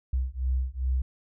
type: beating tone pair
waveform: sine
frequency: 63 / 65.5 Hz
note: B1 / C2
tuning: +35 / +2 cents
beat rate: 2.5 Hz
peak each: -28 dBFS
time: 0.13-1.02 s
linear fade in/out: 5 ms
effects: none